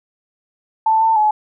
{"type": "tone with pitch steps", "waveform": "sine", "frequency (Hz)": [883, 894, 852], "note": ["A5", "A5", "G#5"], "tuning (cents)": [6, 27, 44], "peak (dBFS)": -11, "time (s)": [0.86, 1.31], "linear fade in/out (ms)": 5, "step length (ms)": 150, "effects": []}